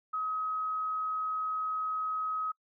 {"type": "tone", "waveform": "sine", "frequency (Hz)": 1270, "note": "D#6", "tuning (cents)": 35, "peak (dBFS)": -30, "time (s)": [0.13, 2.52], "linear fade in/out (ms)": 10, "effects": ["noise-tail reverb RT60 0.1 s tail -26 dB re dry"]}